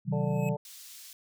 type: chord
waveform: sine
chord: C diminished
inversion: none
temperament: just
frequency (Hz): 130.81 / 156.98 / 188.37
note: C3 / Eb3 / Gb3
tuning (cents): 0 / +16 / +31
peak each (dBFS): -31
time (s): 0.05-0.57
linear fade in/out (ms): 50
type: harmonic tone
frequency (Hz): 146.83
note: D3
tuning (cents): 0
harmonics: 3 / 4 / 5 / 6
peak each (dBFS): -36 / -35 / -46 / -40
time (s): 0.12-0.57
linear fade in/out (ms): 10
type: tone with exponential growth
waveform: square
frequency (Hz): 2568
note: E7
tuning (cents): -46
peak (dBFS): -38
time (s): 0.13-0.49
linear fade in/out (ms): 1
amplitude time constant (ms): 78
type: high-pass noise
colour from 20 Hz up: pink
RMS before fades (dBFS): -48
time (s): 0.65-1.13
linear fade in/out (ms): 2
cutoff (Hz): 4100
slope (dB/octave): 12
effects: none